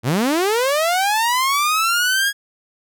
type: linear sweep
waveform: sawtooth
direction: up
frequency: 102.8 to 1661.2 Hz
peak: -12 dBFS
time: 0.03-2.33 s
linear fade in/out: 50 ms
effects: none